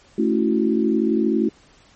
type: chord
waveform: sine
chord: F# minor seventh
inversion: first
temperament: equal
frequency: 220 / 277.2 / 329.6 / 370 Hz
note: A3 / C#4 / E4 / F#4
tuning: 0 / 0 / 0 / 0 cents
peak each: -20 / -24 / -21 / -23 dBFS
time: 0.18-1.49 s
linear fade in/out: 5 ms
effects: pink hiss -53 dBFS RMS until 1.95 s + MP3 32 kbps